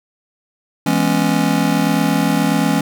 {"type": "chord", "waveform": "square", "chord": "C# minor seventh", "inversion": "first", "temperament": "just", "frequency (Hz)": [166.31, 207.9, 249.5, 277.2], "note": ["E3", "G#3", "B3", "C#4"], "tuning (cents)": [16, 2, 18, 0], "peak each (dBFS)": [-20, -20, -22, -19], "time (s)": [0.86, 2.81], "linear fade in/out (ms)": 5, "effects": ["8-bit"]}